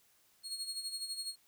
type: tone with tremolo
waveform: 30% pulse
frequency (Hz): 4295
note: C8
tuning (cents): +44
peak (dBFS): -33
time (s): 0.43-1.36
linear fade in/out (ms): 50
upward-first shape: sine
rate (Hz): 12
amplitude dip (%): 65
effects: white hiss -69 dBFS RMS until 1.47 s